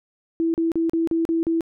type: tone bursts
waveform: sine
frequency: 329.6 Hz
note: E4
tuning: in tune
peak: -18 dBFS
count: 7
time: 0.4-1.608 s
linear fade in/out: 0 ms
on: 140 ms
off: 38 ms
effects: none

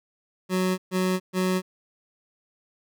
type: tone bursts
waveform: 25% pulse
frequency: 185 Hz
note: F#3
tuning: in tune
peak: -18 dBFS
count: 3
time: 0.49-1.62 s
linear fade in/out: 50 ms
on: 290 ms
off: 130 ms
effects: none

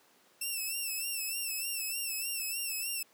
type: tone with vibrato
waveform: 5% pulse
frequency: 2674 Hz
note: E7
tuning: 24 cents sharp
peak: -25 dBFS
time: 0.41-3.03 s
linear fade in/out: 5 ms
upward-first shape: sine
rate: 3.3 Hz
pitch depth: 74 cents each way
effects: pink hiss -64 dBFS RMS until 3.13 s + high-pass 300 Hz 12 dB/octave

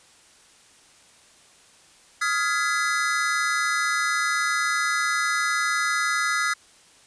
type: chord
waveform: square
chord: F half-diminished seventh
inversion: third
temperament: just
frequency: 1257.2 / 1396.9 / 1676.3 / 2012 Hz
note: Eb6 / F6 / Ab6 / Cb7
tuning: +18 / 0 / +16 / +32 cents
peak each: -28 dBFS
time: 2.21-6.54 s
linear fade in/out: 10 ms
effects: white hiss -54 dBFS RMS until 7.06 s + resampled to 22050 Hz

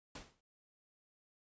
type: noise with exponential decay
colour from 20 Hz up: pink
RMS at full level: -44 dBFS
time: 0.15-0.41 s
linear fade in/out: 5 ms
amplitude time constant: 55 ms
effects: resampled to 16000 Hz

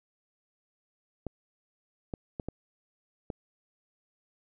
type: clicks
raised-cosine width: 2 ms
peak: -21 dBFS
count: 5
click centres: 1.267 / 2.138 / 2.398 / 2.486 / 3.302 s
effects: none

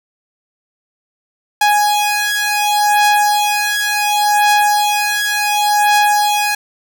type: beating tone pair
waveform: sawtooth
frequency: 831 / 831.69 Hz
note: G#5 / G#5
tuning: +1 / +2 cents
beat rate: 0.69 Hz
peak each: -11 dBFS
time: 1.61-6.55 s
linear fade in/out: 5 ms
effects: 7-bit

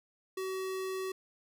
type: tone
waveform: square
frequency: 378.3 Hz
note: F#4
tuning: 38 cents sharp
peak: -35 dBFS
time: 0.37-1.12 s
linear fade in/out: 5 ms
effects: none

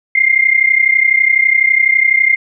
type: tone pair together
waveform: sine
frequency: 2093 / 2125 Hz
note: C7 / C7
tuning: 0 / +26 cents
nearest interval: unison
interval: 26 cents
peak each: -11 dBFS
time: 0.15-2.36 s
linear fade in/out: 5 ms
effects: none

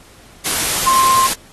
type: tone in noise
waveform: sine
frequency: 1054 Hz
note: C6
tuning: 12 cents sharp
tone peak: -11 dBFS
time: 0.86-1.27 s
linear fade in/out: 10 ms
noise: white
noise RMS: -18 dBFS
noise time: 0.45-1.34 s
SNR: +4 dB
effects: pink hiss -45 dBFS RMS until 1.52 s + AAC 32 kbps

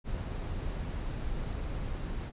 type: noise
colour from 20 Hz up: brown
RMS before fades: -35 dBFS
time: 0.04-2.32 s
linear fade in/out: 50 ms
effects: resampled to 8000 Hz

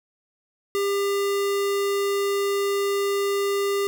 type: tone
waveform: square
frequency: 400 Hz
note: G4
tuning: 35 cents sharp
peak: -22 dBFS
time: 0.75-3.87 s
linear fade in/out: 0 ms
effects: none

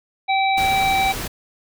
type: harmonic tone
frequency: 774 Hz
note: G5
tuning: 22 cents flat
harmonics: 1 / 3 / 5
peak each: -17 / -22 / -27 dBFS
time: 0.28-1.13 s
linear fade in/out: 20 ms
type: noise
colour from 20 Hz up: pink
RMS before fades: -28 dBFS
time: 0.57-1.28 s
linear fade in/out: 10 ms
effects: none

